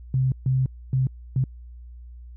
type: tone bursts at uneven times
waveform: sine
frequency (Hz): 130.81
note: C3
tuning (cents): 0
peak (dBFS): -18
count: 4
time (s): 0.14-0.32 / 0.46-0.66 / 0.93-1.07 / 1.36-1.44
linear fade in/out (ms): 2
effects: added 60 Hz sine -39 dBFS peak until 2.36 s

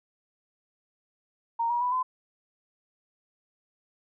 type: tone with pitch steps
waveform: sine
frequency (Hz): 927 / 956.9 / 987.8 / 1019.7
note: A#5 / A#5 / B5 / C6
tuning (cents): -10 / +45 / 0 / -45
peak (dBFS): -24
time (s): 1.59-2.03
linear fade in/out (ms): 10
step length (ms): 110
effects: none

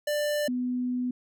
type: tone pair in turn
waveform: square / sine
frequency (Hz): 592 / 248.9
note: D5 / B3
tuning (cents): +14 / +14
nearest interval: octave + minor third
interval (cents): 1500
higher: first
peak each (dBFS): -26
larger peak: neither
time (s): 0.07-0.48 / 0.48-1.11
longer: second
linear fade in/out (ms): 5
effects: none

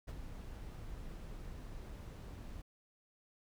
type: noise with ADSR envelope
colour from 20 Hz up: brown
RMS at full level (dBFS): -40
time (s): 0.07-2.62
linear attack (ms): 21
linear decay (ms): 31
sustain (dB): -7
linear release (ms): 8
effects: none

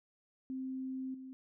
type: tone with level steps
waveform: sine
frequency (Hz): 261.6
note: C4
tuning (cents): 0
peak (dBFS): -37 / -45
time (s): 0.5-1.33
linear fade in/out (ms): 0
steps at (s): 1.14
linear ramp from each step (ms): 5
effects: none

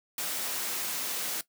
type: noise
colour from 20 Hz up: white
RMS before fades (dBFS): -33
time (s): 0.18-1.41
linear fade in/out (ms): 2
effects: noise-tail reverb RT60 0.1 s tail -17 dB re dry + high-pass 200 Hz 12 dB/octave

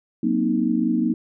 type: chord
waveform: sine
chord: C half-diminished seventh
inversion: second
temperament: equal with one note detuned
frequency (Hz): 185 / 236.5 / 261.6 / 311.1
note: Gb3 / Bb3 / C4 / Eb4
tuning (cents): 0 / +25 / 0 / 0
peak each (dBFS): -27 / -21 / -26 / -23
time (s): 0.23-1.14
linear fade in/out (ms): 5
effects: none

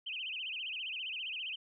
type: tone with vibrato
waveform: sine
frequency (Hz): 2794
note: F7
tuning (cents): 0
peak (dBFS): -37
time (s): 0.06-1.56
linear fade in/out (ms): 10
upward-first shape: sine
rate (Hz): 15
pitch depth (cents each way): 210
effects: none

